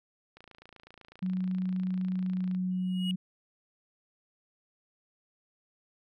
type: click train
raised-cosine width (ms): 0.3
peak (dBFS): -35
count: 62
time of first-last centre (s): 0.37-2.549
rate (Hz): 28
type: tone with pitch glide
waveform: sine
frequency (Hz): 185 to 183.83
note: F#3 to F#3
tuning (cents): 0 to -11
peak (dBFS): -28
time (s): 1.22-3.16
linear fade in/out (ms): 10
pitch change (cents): -11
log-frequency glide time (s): 2.22-2.52
type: tone with exponential growth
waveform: triangle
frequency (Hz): 2894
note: F#7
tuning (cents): -39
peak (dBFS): -30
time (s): 2.71-3.11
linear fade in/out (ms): 1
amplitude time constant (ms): 85
effects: none